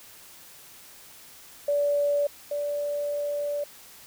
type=tone pair in turn; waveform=sine; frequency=577 / 581 Hz; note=D5 / D5; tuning=-31 / -19 cents; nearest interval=unison; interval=12 cents; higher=second; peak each=-21 / -26 dBFS; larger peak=first; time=1.68-2.27 / 2.51-3.64 s; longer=second; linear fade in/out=5 ms; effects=white hiss -49 dBFS RMS until 4.06 s